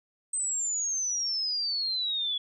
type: exponential sweep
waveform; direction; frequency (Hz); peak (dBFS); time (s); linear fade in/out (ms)
sine; down; 8300 to 3377; -27; 0.33-2.38; 5
effects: none

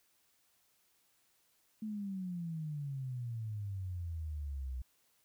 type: exponential sweep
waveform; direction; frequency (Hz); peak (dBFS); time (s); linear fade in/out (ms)
sine; down; 220 to 61.74; -37; 1.82-4.82; 5
effects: white hiss -73 dBFS RMS until 5.24 s

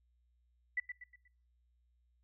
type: tone with echo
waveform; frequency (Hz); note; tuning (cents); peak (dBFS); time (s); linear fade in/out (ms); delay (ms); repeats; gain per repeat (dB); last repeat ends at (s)
sine; 1975.5; B6; 0; -31; 0.77-0.8; 5; 120; 4; -8; 1.28
effects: noise-tail reverb RT60 0.6 s tail -26 dB re dry + added 60 Hz sine -70 dBFS peak until 2.23 s

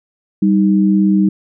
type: tone pair together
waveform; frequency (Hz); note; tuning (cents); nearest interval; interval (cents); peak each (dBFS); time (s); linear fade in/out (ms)
sine; 195.3 / 312; G3 / D#4; -6 / +5; minor sixth; 811; -10 / -15; 0.42-1.29; 5
effects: none

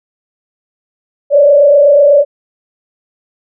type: tone with frequency modulation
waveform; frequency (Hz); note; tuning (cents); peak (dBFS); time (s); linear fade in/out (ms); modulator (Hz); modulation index
sine; 575; D5; -37; -3; 1.3-2.25; 50; 28.1; 0.8
effects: none

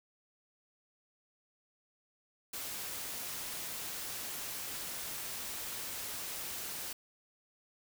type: noise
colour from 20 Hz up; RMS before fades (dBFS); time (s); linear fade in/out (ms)
white; -41; 2.53-6.93; 5
effects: none

